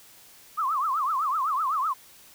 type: tone with vibrato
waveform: sine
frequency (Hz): 1161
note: D6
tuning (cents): -20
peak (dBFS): -23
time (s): 0.57-1.94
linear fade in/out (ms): 20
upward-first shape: triangle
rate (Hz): 7.9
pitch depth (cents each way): 260
effects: white hiss -52 dBFS RMS until 2.34 s